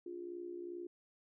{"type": "tone with amplitude modulation", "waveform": "sine", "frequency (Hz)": 350.4, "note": "F4", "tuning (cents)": 6, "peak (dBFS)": -39, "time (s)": [0.06, 0.87], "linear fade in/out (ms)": 5, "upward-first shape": "sine", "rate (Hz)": 62.5, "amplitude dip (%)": 70, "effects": []}